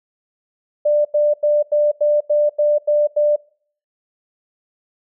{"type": "tone bursts", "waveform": "sine", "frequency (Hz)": 593, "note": "D5", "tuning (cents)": 17, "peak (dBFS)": -12, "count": 9, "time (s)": [0.85, 3.362], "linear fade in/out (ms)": 10, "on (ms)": 200, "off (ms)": 89, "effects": ["noise-tail reverb RT60 0.5 s tail -22 dB re dry"]}